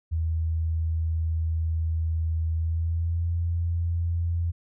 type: tone with pitch glide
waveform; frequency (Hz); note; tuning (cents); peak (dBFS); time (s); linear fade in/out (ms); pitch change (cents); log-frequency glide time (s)
sine; 81 to 84.88; E2 to F2; -30 to -49; -23; 0.11-4.52; 20; +81; 2.55-3.29
effects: none